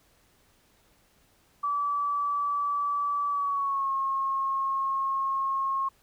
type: tone with pitch glide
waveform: sine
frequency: 1153 to 1082 Hz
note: D6 to C#6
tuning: -32 to -42 cents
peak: -25 dBFS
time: 1.63-5.89 s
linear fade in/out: 10 ms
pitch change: -110 cents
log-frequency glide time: 3.29-3.92 s
effects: pink hiss -64 dBFS RMS until 6.02 s